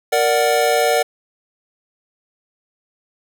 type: chord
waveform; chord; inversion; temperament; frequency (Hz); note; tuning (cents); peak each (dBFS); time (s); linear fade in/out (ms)
square; Bb augmented; none; equal; 466.2 / 587.3 / 740; Bb4 / D5 / F#5; 0 / 0 / 0; -19; 0.12-1.03; 10
effects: none